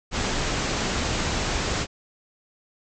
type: low-pass noise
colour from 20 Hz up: pink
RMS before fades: -26 dBFS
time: 0.11-1.87 s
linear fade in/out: 50 ms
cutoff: 7700 Hz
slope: 96 dB/octave
effects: none